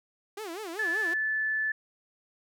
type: tone with vibrato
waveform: sawtooth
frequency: 379.7 Hz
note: F#4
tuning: 45 cents sharp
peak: -32 dBFS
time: 0.37-1.14 s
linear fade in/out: 5 ms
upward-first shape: sine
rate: 5.2 Hz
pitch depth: 260 cents each way
type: tone with pitch glide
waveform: sine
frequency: 1732 to 1743 Hz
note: A6 to A6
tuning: -28 to -17 cents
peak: -26 dBFS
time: 0.79-1.72 s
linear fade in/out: 5 ms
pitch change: +11 cents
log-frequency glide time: 0.9-1.11 s
effects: none